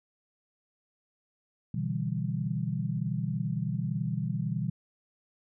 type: chord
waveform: sine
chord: E minor seventh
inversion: second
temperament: equal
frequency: 123.47 / 146.83 / 164.81 / 196 Hz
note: B2 / D3 / E3 / G3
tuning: 0 / 0 / 0 / 0 cents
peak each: -33 / -35 / -33 / -35 dBFS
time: 1.74-4.7 s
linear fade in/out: 5 ms
effects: none